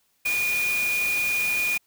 sine tone in noise, 2441 Hz, D#7, 34 cents flat, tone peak -22 dBFS, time 0.25-1.78 s, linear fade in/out 10 ms, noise white, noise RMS -32 dBFS, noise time 0.25-1.78 s, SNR +7 dB, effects white hiss -68 dBFS RMS until 1.86 s

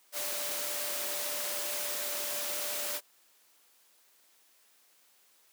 sine tone in noise, 588 Hz, D5, 2 cents sharp, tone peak -43 dBFS, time 0.12-3.01 s, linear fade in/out 50 ms, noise white, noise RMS -35 dBFS, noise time 0.12-3.01 s, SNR -11 dB, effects white hiss -65 dBFS RMS until 5.52 s + high-pass 300 Hz 12 dB/octave

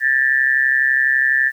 sine tone with amplitude modulation, 1764 Hz, A6, 4 cents sharp, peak -9 dBFS, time 0-1.52 s, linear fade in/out 50 ms, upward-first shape sine, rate 132 Hz, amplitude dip 85%, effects 8-bit

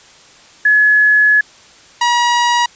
sine / sawtooth tone pair in turn, 1700 / 958.9 Hz, G#6 / A#5, +40 / +49 cents, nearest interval minor seventh, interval 991 cents, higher first, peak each -7 dBFS, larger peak neither, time 0.65-1.41 / 2.01-2.66 s, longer first, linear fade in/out 5 ms, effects white hiss -43 dBFS RMS until 2.75 s + resampled to 16000 Hz

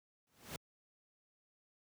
pink noise with exponential growth, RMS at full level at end -41 dBFS, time 0.27-0.56 s, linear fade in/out 1 ms, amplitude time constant 61 ms, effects high-pass 80 Hz 12 dB/octave

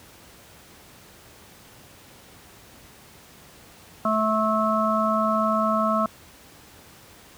harmonic tone, 217.7 Hz, A3, 18 cents flat, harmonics 1 / 3 / 5 / 6, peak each -25 / -25 / -25 / -25 dBFS, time 4.05-6.06 s, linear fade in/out 2 ms, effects pink hiss -49 dBFS RMS until 7.37 s + high-pass 60 Hz 12 dB/octave

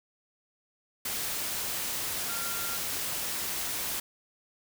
sine tone in noise, 1386 Hz, F6, 14 cents flat, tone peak -39 dBFS, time 2.29-2.77 s, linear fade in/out 5 ms, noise white, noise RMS -33 dBFS, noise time 1.05-4 s, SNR -9 dB, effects none

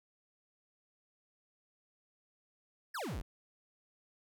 square exponential sweep, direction down, 1900 to 32.21 Hz, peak -38 dBFS, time 2.94-3.22 s, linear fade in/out 10 ms, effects none

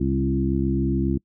harmonic tone with a mistuned harmonic, 67.4 Hz, C#2, 48 cents flat, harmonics 1 / 2 / 3 / 4 / 5, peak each -26 / -26 / -26 / -26 / -26 dBFS, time 0-1.18 s, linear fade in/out 10 ms, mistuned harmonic 3, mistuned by -15 cents, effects noise-tail reverb RT60 0.1 s tail -26 dB re dry

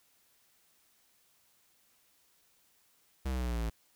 square exponential sweep, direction down, 66.9 to 54.6 Hz, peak -32 dBFS, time 3.25-3.7 s, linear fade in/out 10 ms, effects white hiss -69 dBFS RMS until 3.95 s

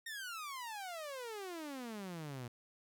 sawtooth exponential sweep, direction down, 1864.7 to 116.54 Hz, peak -39 dBFS, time 0.06-2.48 s, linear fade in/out 5 ms, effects none

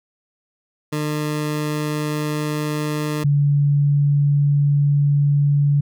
20% pulse / sine tone pair in turn, 150.8 / 143.66 Hz, D3 / D3, +46 / -38 cents, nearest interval minor second, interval 84 cents, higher first, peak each -16 / -13 dBFS, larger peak second, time 0.92-3.24 / 3.24-5.81 s, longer second, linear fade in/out 10 ms, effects none

